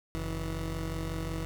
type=tone pair together; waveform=20% pulse; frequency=45.52 / 162.2 Hz; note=F#1 / E3; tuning=-28 / -28 cents; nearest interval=octave + minor seventh; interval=2200 cents; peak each=-30 / -31 dBFS; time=0.15-1.45 s; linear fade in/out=0 ms; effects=none